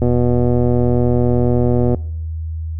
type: click train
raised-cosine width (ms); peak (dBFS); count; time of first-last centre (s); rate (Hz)
2; -4; 236; 0.02-1.946; 122
effects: noise-tail reverb RT60 0.7 s tail -22 dB re dry + added 80 Hz sine -21 dBFS peak until 2.79 s